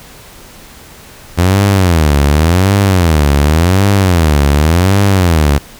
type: tone with vibrato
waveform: sawtooth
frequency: 84.4 Hz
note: E2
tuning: 41 cents sharp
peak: -3 dBFS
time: 1.37-5.59 s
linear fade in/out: 20 ms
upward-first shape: sine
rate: 0.89 Hz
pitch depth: 300 cents each way
effects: pink hiss -36 dBFS RMS until 5.79 s